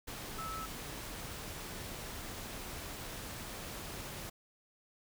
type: tone in noise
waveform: sine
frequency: 1305 Hz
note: E6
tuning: 18 cents flat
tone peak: -40 dBFS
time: 0.38-0.66 s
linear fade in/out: 10 ms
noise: pink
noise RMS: -44 dBFS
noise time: 0.07-4.3 s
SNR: +1 dB
effects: none